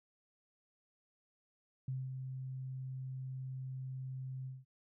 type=tone with ADSR envelope; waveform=sine; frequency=130.81 Hz; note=C3; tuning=in tune; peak=-35 dBFS; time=1.88-4.65 s; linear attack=3 ms; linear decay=210 ms; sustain=-5 dB; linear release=190 ms; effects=none